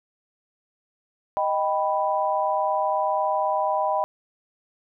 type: chord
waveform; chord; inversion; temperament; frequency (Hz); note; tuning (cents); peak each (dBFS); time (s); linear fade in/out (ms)
sine; Eb augmented; none; equal; 622.3 / 784 / 987.8; Eb5 / G5 / B5; 0 / 0 / 0; -25; 1.37-4.04; 0
effects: none